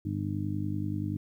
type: harmonic tone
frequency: 50.4 Hz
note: G1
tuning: 49 cents sharp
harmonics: 2 / 3 / 4 / 5 / 6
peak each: -33 / -37 / -37 / -40 / -35 dBFS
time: 0.05-1.17 s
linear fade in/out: 5 ms
effects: 11-bit